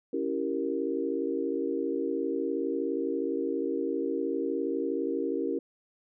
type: chord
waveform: sine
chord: C# diminished seventh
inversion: none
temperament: equal with one note detuned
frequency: 277.2 / 329.6 / 389.1 / 466.2 Hz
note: C#4 / E4 / G4 / Bb4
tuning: 0 / 0 / -13 / 0 cents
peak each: -33 dBFS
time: 0.13-5.59 s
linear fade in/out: 5 ms
effects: none